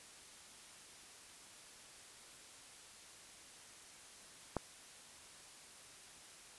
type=click; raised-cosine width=1 ms; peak=-21 dBFS; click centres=4.567 s; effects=white hiss -57 dBFS RMS until 6.58 s + resampled to 24000 Hz